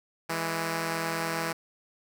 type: tone pair together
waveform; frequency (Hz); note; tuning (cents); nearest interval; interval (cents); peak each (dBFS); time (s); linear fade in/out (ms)
5% pulse; 164.81 / 207.6; E3 / G#3; 0 / 0; major third; 400; -18 / -25; 0.29-1.53; 10
effects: none